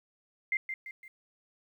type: tone with echo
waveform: sine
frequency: 2093 Hz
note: C7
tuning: in tune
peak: -26 dBFS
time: 0.52-0.57 s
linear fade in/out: 2 ms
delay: 170 ms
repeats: 3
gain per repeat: -7 dB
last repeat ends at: 1.08 s
effects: 11-bit